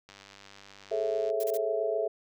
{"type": "click train", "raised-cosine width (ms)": 0.2, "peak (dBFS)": -32, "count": 121, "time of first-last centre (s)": [0.09, 1.301], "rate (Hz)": 99.1}
{"type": "chord", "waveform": "sine", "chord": "A major seventh", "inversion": "third", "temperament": "just", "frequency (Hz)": [412.5, 440, 550, 660], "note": ["G#4", "A4", "C#5", "E5"], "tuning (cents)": [-12, 0, -14, 2], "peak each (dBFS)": [-34, -31, -36, -30], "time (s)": [0.91, 2.08], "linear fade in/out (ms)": 10}
{"type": "noise bursts", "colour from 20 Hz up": "blue", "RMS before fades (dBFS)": -41, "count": 3, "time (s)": [1.4, 1.572], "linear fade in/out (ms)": 2, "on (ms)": 36, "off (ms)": 32}
{"effects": []}